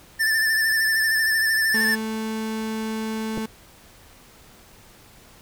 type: tone with vibrato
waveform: square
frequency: 1768 Hz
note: A6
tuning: 8 cents sharp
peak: -19 dBFS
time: 0.19-1.96 s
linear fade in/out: 20 ms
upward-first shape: sine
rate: 13 Hz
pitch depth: 35 cents each way
type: tone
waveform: 35% pulse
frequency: 220 Hz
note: A3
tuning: in tune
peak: -24 dBFS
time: 1.74-3.46 s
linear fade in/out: 5 ms
type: clicks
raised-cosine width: 2 ms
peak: -18 dBFS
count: 2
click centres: 3.374 / 3.38 s
effects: pink hiss -50 dBFS RMS until 5.41 s